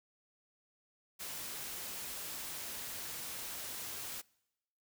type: noise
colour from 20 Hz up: white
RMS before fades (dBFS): -43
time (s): 1.19-4.22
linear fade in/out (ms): 20
effects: noise-tail reverb RT60 0.9 s tail -25 dB re dry